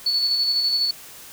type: tone with tremolo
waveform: sine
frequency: 4435 Hz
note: C#8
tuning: in tune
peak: -17 dBFS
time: 0.06-0.91 s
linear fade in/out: 5 ms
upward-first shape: square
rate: 12 Hz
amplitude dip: 30%
effects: white hiss -42 dBFS RMS until 1.32 s